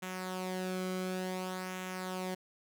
sawtooth tone with flanger, 185 Hz, F#3, in tune, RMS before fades -38 dBFS, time 0.02-2.35 s, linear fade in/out 10 ms, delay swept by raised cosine 0.21 to 1.13 ms, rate 0.56 Hz, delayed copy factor -0.55, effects none

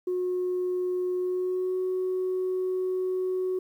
sine tone with pitch glide, 363.2 to 370.4 Hz, F#4 to F#4, -32 to +2 cents, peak -24 dBFS, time 0.07-3.59 s, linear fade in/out 5 ms, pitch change +34 cents, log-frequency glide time 1.17-1.78 s, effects tanh soft clip ceiling -22 dBFS + 10-bit

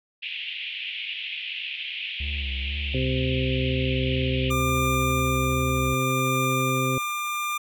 pink band-pass noise, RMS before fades -33 dBFS, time 0.22-4.51 s, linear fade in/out 10 ms, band 2400 to 3200 Hz, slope 48 dB/octave
triangle tone with vibrato, 69.3 Hz, C#2, in tune, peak -26 dBFS, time 2.2-5.94 s, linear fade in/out 5 ms, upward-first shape sine, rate 2.1 Hz, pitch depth 86 cents each way
harmonic tone, 130 Hz, C3, 11 cents flat, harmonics 1 / 2 / 3 / 4, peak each -26 / -29 / -31 / -32 dBFS, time 2.94-6.98 s, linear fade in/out 2 ms
25% pulse tone with tremolo, 1196 Hz, D6, 31 cents sharp, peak -20 dBFS, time 4.5-7.58 s, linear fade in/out 10 ms, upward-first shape triangle, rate 0.65 Hz, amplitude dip 30%
effects none

